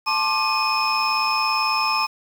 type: tone cluster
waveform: sine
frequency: 876 / 1066 / 1184 / 2493 / 5230 Hz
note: A5 / C6 / D6 / D#7 / E8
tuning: -8 / +32 / +14 / +3 / -15 cents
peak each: -24 dBFS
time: 0.06-2.07 s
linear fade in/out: 20 ms
effects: tanh soft clip ceiling -12 dBFS + 7-bit